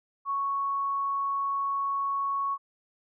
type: tone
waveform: sine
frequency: 1108.7 Hz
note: C#6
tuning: in tune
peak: -26 dBFS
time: 0.25-2.58 s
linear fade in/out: 50 ms
effects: none